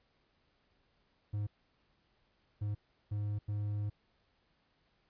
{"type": "tone bursts at uneven times", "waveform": "triangle", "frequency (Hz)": 103.7, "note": "G#2", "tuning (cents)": -2, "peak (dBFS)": -31, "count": 4, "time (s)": [[1.33, 1.47], [2.61, 2.75], [3.11, 3.39], [3.48, 3.9]], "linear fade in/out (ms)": 10, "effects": ["pink hiss -74 dBFS RMS until 5.09 s", "resampled to 11025 Hz"]}